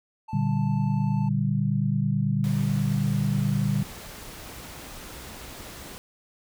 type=tone; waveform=triangle; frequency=880 Hz; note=A5; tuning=in tune; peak=-34 dBFS; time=0.28-1.29 s; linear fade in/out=10 ms
type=chord; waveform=sine; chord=G minor; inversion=first; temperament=just; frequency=117.6 / 147 / 196 Hz; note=Bb2 / D3 / G3; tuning=+16 / +2 / 0 cents; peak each=-27 / -25 / -26 dBFS; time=0.33-3.83 s; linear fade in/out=5 ms
type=noise; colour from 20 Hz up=pink; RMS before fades=-41 dBFS; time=2.44-5.98 s; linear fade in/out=0 ms
effects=none